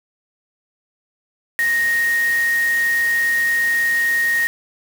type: tone in noise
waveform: sine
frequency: 1864.7 Hz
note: A#6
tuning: in tune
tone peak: -15 dBFS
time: 1.59-4.47 s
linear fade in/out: 0 ms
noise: white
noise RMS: -31 dBFS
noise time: 1.59-4.47 s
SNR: +13 dB
effects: none